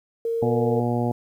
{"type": "tone", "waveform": "sine", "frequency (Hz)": 460, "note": "A#4", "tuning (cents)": -23, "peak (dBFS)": -22, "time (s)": [0.25, 0.8], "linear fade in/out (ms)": 2}
{"type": "harmonic tone", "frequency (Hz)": 120, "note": "B2", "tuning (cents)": -49, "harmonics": [1, 2, 3, 4, 5, 6, 7], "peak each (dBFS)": [-25, -25, -30, -30, -33, -31, -33], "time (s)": [0.42, 1.12], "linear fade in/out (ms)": 5}
{"effects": ["9-bit"]}